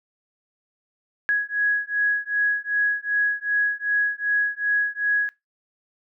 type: beating tone pair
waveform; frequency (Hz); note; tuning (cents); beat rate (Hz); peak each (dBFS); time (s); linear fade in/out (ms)
sine; 1666 / 1668.6; G#6 / G#6; +5 / +8; 2.6; -23; 1.29-5.29; 0
effects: noise-tail reverb RT60 0.2 s tail -21 dB re dry